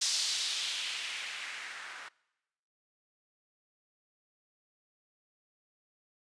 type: noise with low-pass filter sweep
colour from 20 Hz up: violet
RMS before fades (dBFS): -36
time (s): 0.01-2.09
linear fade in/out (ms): 10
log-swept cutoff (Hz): 5200 to 1400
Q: 1.9
effects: noise-tail reverb RT60 1.0 s tail -24 dB re dry + resampled to 22050 Hz